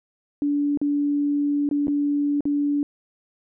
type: tone with dropouts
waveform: sine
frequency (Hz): 288.8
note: D4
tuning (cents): -29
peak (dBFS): -19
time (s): 0.42-2.83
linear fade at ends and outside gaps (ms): 1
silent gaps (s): 0.774-0.815 / 1.69-1.712 / 1.871-1.881 / 2.407-2.454
effects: none